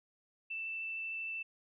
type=tone with vibrato; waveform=sine; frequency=2658 Hz; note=E7; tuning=14 cents sharp; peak=-37 dBFS; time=0.5-1.43 s; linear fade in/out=10 ms; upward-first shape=triangle; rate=13 Hz; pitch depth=9 cents each way; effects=none